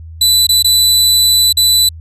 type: tone with dropouts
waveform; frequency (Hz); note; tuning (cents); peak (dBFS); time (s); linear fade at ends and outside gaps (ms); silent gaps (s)
sawtooth; 3984; B7; +14; -4; 0.21-1.89; 5; 0.469-0.49 / 0.626-0.644 / 1.527-1.57
effects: added 81 Hz sine -28 dBFS peak until 2 s + resampled to 32000 Hz